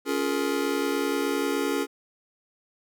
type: chord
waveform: square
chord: Bb minor seventh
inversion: first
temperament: just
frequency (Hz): 279.7 / 349.6 / 419.5 / 466.2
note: Db4 / F4 / Ab4 / Bb4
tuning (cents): +16 / +2 / +17 / 0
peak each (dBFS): -29 / -32 / -30 / -33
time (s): 0.05-1.87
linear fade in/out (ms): 50
effects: none